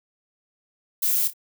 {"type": "noise with echo", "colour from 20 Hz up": "violet", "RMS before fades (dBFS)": -22, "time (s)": [1.02, 1.28], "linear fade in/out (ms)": 10, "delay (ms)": 28, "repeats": 2, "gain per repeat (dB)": -11, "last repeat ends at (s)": 1.336, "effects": []}